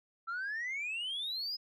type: exponential sweep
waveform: sine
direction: up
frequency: 1325 to 5110 Hz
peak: -33 dBFS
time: 0.27-1.57 s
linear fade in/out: 20 ms
effects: tanh soft clip ceiling -33 dBFS